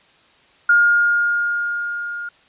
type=tone with level ramp; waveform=sine; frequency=1419 Hz; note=F6; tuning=27 cents sharp; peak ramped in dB=-9 to -26 dBFS; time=0.69-2.29 s; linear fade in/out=5 ms; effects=white hiss -53 dBFS RMS until 2.48 s + resampled to 8000 Hz